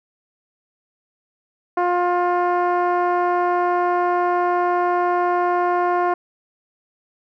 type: tone with low-pass filter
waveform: 10% pulse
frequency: 354.1 Hz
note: F4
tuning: 24 cents sharp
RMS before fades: -19 dBFS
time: 1.77-6.14 s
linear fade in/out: 5 ms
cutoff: 920 Hz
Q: 1.3
effects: none